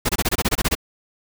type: noise bursts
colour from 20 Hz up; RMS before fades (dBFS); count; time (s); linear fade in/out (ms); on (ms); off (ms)
pink; -19; 11; 0.05-0.752; 10; 42; 24
effects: none